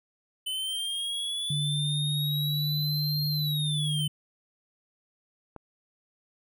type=linear two-way sweep; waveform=square; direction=up then down; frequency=3022 to 4223 to 3022 Hz; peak=-30 dBFS; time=0.46-4.08 s; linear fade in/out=10 ms; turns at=3.27 s
type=tone with pitch glide; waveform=sine; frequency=146.83 to 149.83 Hz; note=D3 to D3; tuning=0 to +35 cents; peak=-27 dBFS; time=1.5-4.08 s; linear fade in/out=5 ms; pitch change=+35 cents; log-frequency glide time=1.7-3.51 s
type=click; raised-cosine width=1 ms; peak=-27 dBFS; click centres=5.563 s
effects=none